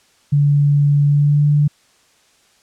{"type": "tone with pitch glide", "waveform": "sine", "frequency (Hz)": [144.2, 146.98], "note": ["D3", "D3"], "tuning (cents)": [-31, 2], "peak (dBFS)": -10, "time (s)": [0.32, 1.68], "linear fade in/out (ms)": 10, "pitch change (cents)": 33, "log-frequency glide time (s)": [1.06, 1.46], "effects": ["white hiss -55 dBFS RMS until 2.62 s", "low-pass 8000 Hz 12 dB/octave"]}